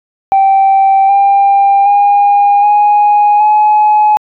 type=tone with pitch steps; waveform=sine; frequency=779 / 795.4 / 812.1 / 829.1 / 846.6 Hz; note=G5 / G5 / G#5 / G#5 / G#5; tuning=-11 / +25 / -39 / -3 / +33 cents; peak=-3 dBFS; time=0.32-4.17 s; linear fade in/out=0 ms; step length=770 ms; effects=tanh soft clip ceiling -2 dBFS